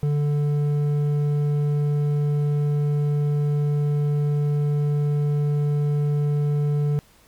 sine tone with hard clipping, 146.4 Hz, D3, 5 cents flat, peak -20 dBFS, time 0.03-6.99 s, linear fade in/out 0 ms, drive 6 dB, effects pink hiss -55 dBFS RMS until 7.27 s + MP3 96 kbps

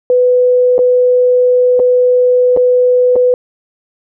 sine tone with dropouts, 497.9 Hz, B4, 14 cents sharp, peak -6 dBFS, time 0.1-3.34 s, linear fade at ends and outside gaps 1 ms, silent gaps 0.781-0.79 / 1.794-1.799 / 2.565-2.572 / 3.157-3.162 s, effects none

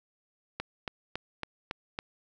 click train, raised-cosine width 0.3 ms, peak -17 dBFS, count 6, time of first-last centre 0.6-1.989 s, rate 3.6 Hz, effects none

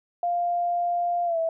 sine tone with pitch glide, 698.5 to 655.5 Hz, F5 to E5, 0 to -10 cents, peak -22 dBFS, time 0.23-1.49 s, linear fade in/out 2 ms, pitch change -110 cents, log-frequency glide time 1.25-1.38 s, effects none

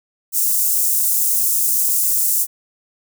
white high-pass noise, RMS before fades -17 dBFS, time 0.32-2.47 s, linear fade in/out 50 ms, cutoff 7100 Hz, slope 24 dB/octave, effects none

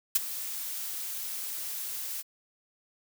blue noise with ADSR envelope, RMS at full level -21 dBFS, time 0.15-2.23 s, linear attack 8 ms, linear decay 22 ms, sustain -15 dB, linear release 32 ms, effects none

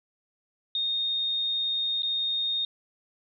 sine tone with dropouts, 3691 Hz, A#7, 18 cents flat, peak -25 dBFS, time 0.75-2.65 s, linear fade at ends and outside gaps 2 ms, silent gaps 2.022-2.031 s, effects none

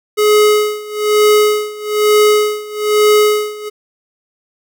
square tone with tremolo, 421.9 Hz, G#4, 27 cents sharp, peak -7 dBFS, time 0.17-3.7 s, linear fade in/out 20 ms, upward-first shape sine, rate 1.1 Hz, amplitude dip 90%, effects none

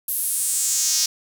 sawtooth tone with high-pass filter sweep, 313.3 Hz, D#4, 12 cents sharp, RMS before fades -22 dBFS, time 0.08-1.06 s, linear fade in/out 5 ms, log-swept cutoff 12000 to 5400 Hz, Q 3.2, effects none

